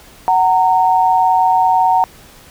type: tone pair together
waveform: sine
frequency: 747 / 921.3 Hz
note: F#5 / A#5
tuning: +16 / -21 cents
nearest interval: major third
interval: 363 cents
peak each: -12 dBFS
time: 0.28-2.04 s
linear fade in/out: 0 ms
effects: pink hiss -42 dBFS RMS until 2.5 s